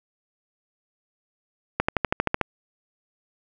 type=accelerating click train; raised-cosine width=0.5 ms; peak=-5 dBFS; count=9; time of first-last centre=1.8-2.413 s; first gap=85 ms; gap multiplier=0.97; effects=none